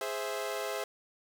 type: chord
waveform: sawtooth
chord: Ab augmented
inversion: none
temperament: equal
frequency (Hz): 415.3 / 523.3 / 659.3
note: Ab4 / C5 / E5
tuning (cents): 0 / 0 / 0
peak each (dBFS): -34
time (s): 0.01-0.84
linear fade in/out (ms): 2
effects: none